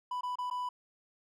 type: tone with dropouts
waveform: triangle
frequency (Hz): 992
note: B5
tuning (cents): +7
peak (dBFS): -31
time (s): 0.11-0.69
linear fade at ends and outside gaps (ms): 5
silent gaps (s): 0.21-0.232 / 0.356-0.385 / 0.501-0.51
effects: none